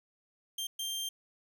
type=tone bursts at uneven times; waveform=sawtooth; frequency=3172 Hz; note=G7; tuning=20 cents sharp; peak=-31 dBFS; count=2; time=0.58-0.67 / 0.79-1.09 s; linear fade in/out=5 ms; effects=12-bit

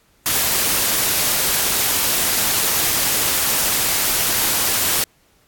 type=noise; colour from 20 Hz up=white; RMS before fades=-18 dBFS; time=0.26-5.04 s; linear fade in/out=2 ms; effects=pink hiss -58 dBFS RMS until 5.47 s + AAC 64 kbps

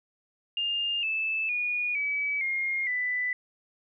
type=tone with pitch steps; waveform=sine; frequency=2814 / 2626 / 2450 / 2286 / 2133 / 1989.8 Hz; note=F7 / E7 / D#7 / D7 / C7 / B6; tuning=+12 / -7 / -27 / -47 / +33 / +12 cents; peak=-26 dBFS; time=0.57-3.33 s; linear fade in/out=2 ms; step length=460 ms; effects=none

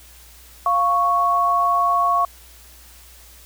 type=tone pair together; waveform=sine; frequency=698.4 / 1108.7 Hz; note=F5 / C#6; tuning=0 / 0 cents; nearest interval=minor sixth; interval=800 cents; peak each=-21 / -16 dBFS; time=0.66-2.25 s; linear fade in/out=2 ms; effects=added 60 Hz sine -47 dBFS peak until 3.45 s + white hiss -47 dBFS RMS until 3.45 s

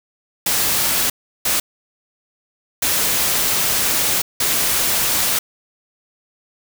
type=noise bursts at uneven times; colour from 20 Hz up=white; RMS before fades=-18 dBFS; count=4; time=0.46-1.1 / 1.45-1.6 / 2.82-4.22 / 4.4-5.39 s; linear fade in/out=5 ms; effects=none

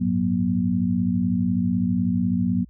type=tone cluster; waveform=sine; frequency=97.6 / 109.6 / 184.2 / 240.2 Hz; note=G2 / A2 / F#3 / B3; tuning=-7 / -6 / -7 / -48 cents; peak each=-29 / -31 / -22 / -23 dBFS; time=0-2.65 s; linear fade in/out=20 ms; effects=added 60 Hz sine -47 dBFS peak until 2.69 s

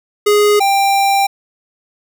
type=tone pair in turn; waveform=square; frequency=415.3 / 789.9 Hz; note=G#4 / G5; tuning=0 / +13 cents; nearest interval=major seventh; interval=1113 cents; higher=second; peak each=-9 / -11 dBFS; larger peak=first; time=0.26-0.6 / 0.6-1.27 s; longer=second; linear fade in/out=10 ms; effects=none

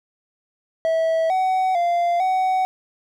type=tone with pitch steps; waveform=triangle; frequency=650 / 751 / 693 / 750 Hz; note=E5 / F#5 / F5 / F#5; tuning=-24 / +26 / -14 / +23 cents; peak=-15 dBFS; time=0.85-2.65 s; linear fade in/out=0 ms; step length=450 ms; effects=none

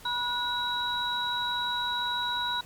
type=tone cluster; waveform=sine; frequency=974 / 1460 / 3883 Hz; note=B5 / F#6 / B7; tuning=-24 / -24 / -30 cents; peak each=-31 / -34 / -30 dBFS; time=0.05-2.61 s; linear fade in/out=5 ms; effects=pink hiss -50 dBFS RMS until 2.65 s + MP3 96 kbps

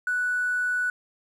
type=tone with hard clipping; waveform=triangle; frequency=1480 Hz; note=F#6; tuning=in tune; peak=-23 dBFS; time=0.07-0.9 s; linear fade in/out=2 ms; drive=3 dB; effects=none

